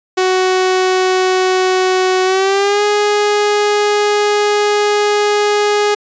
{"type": "tone with pitch glide", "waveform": "sawtooth", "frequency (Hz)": [371.9, 415], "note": ["F#4", "G#4"], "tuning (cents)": [9, -1], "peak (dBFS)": -7, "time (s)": [0.17, 5.95], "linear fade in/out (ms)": 10, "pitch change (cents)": 190, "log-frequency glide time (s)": [2.24, 2.83], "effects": ["resampled to 16000 Hz"]}